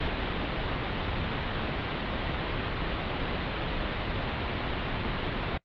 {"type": "low-pass noise", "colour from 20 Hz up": "pink", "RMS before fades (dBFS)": -31, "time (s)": [0, 5.58], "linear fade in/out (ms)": 10, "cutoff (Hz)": 3800, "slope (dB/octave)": 48, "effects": ["noise-tail reverb RT60 0.1 s tail -23 dB re dry", "Opus 48 kbps"]}